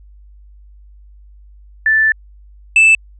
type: tone pair in turn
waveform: sine / triangle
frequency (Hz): 1760 / 2637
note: A6 / E7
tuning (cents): 0 / 0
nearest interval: perfect fifth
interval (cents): 700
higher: second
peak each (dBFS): -9 / -4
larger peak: second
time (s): 1.86-2.12 / 2.76-2.95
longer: first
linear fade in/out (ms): 2
effects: added 50 Hz sine -39 dBFS peak until 3.19 s + resampled to 24000 Hz